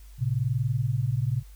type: tone pair together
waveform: sine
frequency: 113.38 / 134.2 Hz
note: A#2 / C3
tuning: -48 / +44 cents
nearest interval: minor third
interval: 292 cents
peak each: -26 dBFS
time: 0.18-1.43 s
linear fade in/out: 50 ms
effects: added 50 Hz sine -44 dBFS peak until 1.55 s + white hiss -59 dBFS RMS until 1.55 s